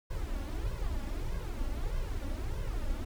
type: noise with flanger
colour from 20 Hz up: brown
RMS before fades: -34 dBFS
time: 0.1-3.05 s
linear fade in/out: 10 ms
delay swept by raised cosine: 1.9 to 3.6 ms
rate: 1.6 Hz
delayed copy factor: +0.8
effects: none